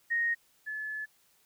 sine tone pair in turn, 1864.7 / 1723.1 Hz, A#6 / A6, 0 / -37 cents, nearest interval minor second, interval 137 cents, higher first, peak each -26 / -34 dBFS, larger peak first, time 0.1-0.35 / 0.66-1.06 s, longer second, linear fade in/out 20 ms, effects white hiss -67 dBFS RMS until 1.45 s

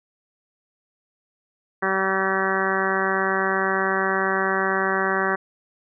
harmonic tone, 191.6 Hz, G3, 39 cents flat, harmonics 1 / 2 / 3 / 4 / 5 / 6 / 7 / 8 / 9 / 10, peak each -31 / -26 / -31 / -29 / -32 / -27 / -32 / -27 / -29 / -30 dBFS, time 1.82-5.36 s, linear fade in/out 10 ms, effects none

